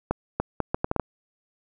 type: accelerating click train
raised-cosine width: 1 ms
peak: -9 dBFS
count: 8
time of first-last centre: 0.11-0.997 s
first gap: 290 ms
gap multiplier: 0.7
effects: none